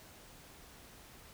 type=silence; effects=pink hiss -56 dBFS RMS until 1.33 s